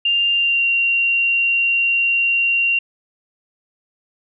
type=tone with pitch glide; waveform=sine; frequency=2794 to 2760 Hz; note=F7 to F7; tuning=0 to -21 cents; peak=-14 dBFS; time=0.05-2.79 s; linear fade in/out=5 ms; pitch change=-21 cents; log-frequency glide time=0.33-0.65 s; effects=none